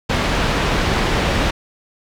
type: low-pass noise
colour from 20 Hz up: pink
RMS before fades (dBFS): -18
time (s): 0.09-1.51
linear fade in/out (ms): 10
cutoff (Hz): 3700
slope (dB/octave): 12
effects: none